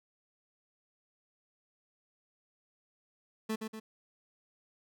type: tone with echo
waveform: 30% pulse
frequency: 219.2 Hz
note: A3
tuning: 6 cents flat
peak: -29 dBFS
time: 3.49-3.56 s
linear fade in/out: 10 ms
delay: 120 ms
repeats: 2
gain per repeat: -5 dB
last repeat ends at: 3.8 s
effects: none